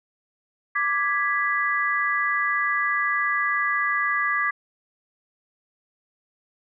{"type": "chord", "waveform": "sine", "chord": "G# diminished", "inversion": "second", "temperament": "equal", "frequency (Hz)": [1174.7, 1661.2, 1975.5], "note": ["D6", "G#6", "B6"], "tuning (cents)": [0, 0, 0], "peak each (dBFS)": -25, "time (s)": [0.75, 4.51], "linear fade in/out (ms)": 10, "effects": []}